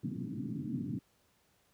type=band-pass noise; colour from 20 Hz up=white; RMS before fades=-38 dBFS; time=0.03-0.99 s; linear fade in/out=5 ms; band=110 to 290 Hz; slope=48 dB/octave; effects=pink hiss -71 dBFS RMS until 1.73 s + high-pass 60 Hz 12 dB/octave